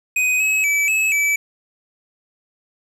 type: tone with pitch steps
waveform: square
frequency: 2504 / 2565 / 2302 / 2587 / 2304 Hz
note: D#7 / E7 / D7 / E7 / D7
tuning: +10 / -48 / -35 / -33 / -34 cents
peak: -16 dBFS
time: 0.16-1.36 s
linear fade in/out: 5 ms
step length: 240 ms
effects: low-pass 12000 Hz 12 dB/octave + 8-bit